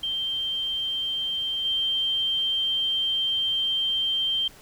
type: tone with level steps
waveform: sine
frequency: 3146 Hz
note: G7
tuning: 6 cents sharp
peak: -25 / -22 dBFS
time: 0.03-4.48 s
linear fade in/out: 5 ms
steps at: 1.65 s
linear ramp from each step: 2 ms
effects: pink hiss -50 dBFS RMS until 4.61 s